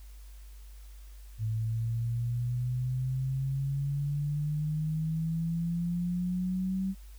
sine exponential sweep, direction up, 109 to 192.7 Hz, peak -28 dBFS, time 1.38-6.95 s, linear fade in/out 50 ms, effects added 50 Hz sine -45 dBFS peak until 7.18 s + white hiss -61 dBFS RMS until 7.18 s

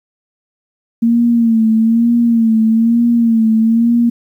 sine tone with vibrato, 228.8 Hz, A#3, 32 cents flat, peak -8 dBFS, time 1.02-4.1 s, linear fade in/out 10 ms, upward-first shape sine, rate 1.1 Hz, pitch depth 59 cents each way, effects 8-bit

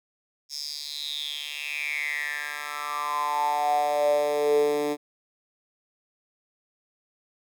10% pulse tone with high-pass filter sweep, 147.2 Hz, D3, 4 cents sharp, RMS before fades -27 dBFS, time 0.49-4.97 s, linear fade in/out 50 ms, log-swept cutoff 5500 to 340 Hz, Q 8.4, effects none

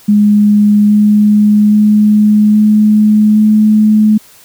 sine tone with pitch steps, 207.7 / 209.3 / 210.8 / 212.4 / 214 Hz, G#3 / G#3 / G#3 / G#3 / A3, 0 / +14 / +26 / +39 / -48 cents, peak -4 dBFS, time 0.08-4.18 s, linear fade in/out 10 ms, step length 820 ms, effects white hiss -41 dBFS RMS until 4.44 s

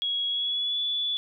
sine tone with pitch glide, 3324 to 3445 Hz, G#7 to A7, +1 to -37 cents, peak -25 dBFS, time 0.02-1.17 s, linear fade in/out 0 ms, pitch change +62 cents, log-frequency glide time 0.28-0.8 s, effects none

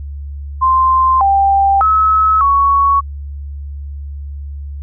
sine tone with pitch steps, 1045 / 789 / 1290 / 1114 Hz, C6 / G5 / E6 / C#6, -2 / +11 / -38 / +8 cents, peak -8 dBFS, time 0.61-3.01 s, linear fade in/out 20 ms, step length 600 ms, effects added 71 Hz sine -23 dBFS peak until 4.82 s

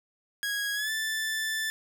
sawtooth tone with pitch glide, 1652 to 1760.4 Hz, G#6 to A6, -10 to 0 cents, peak -25 dBFS, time 0.43-1.7 s, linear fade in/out 0 ms, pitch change +110 cents, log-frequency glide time 0.74-0.91 s, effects none

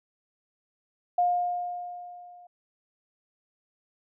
sine tone with level ramp, 710 Hz, F5, 28 cents sharp, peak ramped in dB -19 to -48 dBFS, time 1.18-2.47 s, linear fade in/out 5 ms, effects none

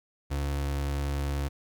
35% pulse tone, 70.5 Hz, C#2, 30 cents sharp, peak -26 dBFS, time 0.3-1.49 s, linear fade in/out 20 ms, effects 11-bit

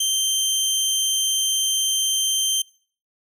20% pulse tone, 3136 Hz, G7, in tune, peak -14 dBFS, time 0-2.62 s, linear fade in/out 5 ms, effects noise-tail reverb RT60 0.5 s tail -24 dB re dry

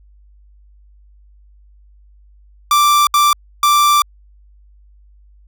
45% pulse tone bursts at uneven times, 1174.7 Hz, D6, in tune, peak -9 dBFS, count 3, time 2.71-3.07 / 3.14-3.33 / 3.63-4.02 s, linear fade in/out 2 ms, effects added 50 Hz sine -44 dBFS peak until 5.47 s

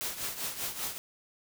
white noise with tremolo, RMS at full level -33 dBFS, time 0.01-0.98 s, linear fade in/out 0 ms, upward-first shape triangle, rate 5.1 Hz, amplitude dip 75%, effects none

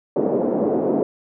white band-pass noise, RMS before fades -20 dBFS, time 0.16-1.03 s, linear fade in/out 2 ms, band 200 to 530 Hz, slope 24 dB/octave, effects none

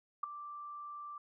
sine tone with ADSR envelope, 1174.7 Hz, D6, in tune, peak -28 dBFS, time 0.23-1.18 s, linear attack 7 ms, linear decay 7 ms, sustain -15 dB, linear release 3 ms, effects none

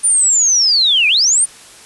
sine linear two-way sweep, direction down then up, 9397 to 2349 to 9397 Hz, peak -9 dBFS, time 0.03-1.46 s, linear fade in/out 20 ms, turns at 1.08 s, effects white hiss -39 dBFS RMS until 1.85 s + resampled to 24000 Hz

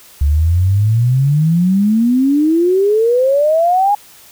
sine exponential sweep, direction up, 69.3 to 835 Hz, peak -9 dBFS, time 0.21-3.95 s, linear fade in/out 5 ms, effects white hiss -42 dBFS RMS until 4.31 s

